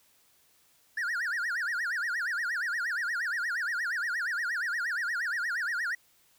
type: tone with vibrato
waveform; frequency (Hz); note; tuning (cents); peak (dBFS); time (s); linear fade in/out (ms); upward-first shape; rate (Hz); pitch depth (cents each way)
triangle; 1634; G#6; -29; -27; 0.97-5.95; 5; sine; 8.5; 280
effects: white hiss -65 dBFS RMS until 6.38 s